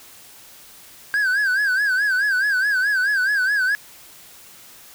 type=tone with vibrato; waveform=triangle; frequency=1588 Hz; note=G6; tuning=22 cents sharp; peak=-15 dBFS; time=1.14-3.75 s; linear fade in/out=0 ms; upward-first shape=sine; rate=4.7 Hz; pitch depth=120 cents each way; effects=white hiss -45 dBFS RMS until 4.94 s